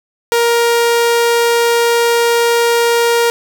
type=tone; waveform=sawtooth; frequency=469.5 Hz; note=A#4; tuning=12 cents sharp; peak=-6 dBFS; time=0.32-3.3 s; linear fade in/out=0 ms; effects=none